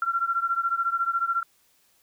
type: beating tone pair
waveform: sine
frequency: 1362 / 1376 Hz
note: F6 / F6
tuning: -44 / -26 cents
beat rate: 14 Hz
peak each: -25 / -27 dBFS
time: 0.02-1.43 s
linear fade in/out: 2 ms
effects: white hiss -64 dBFS RMS until 2.02 s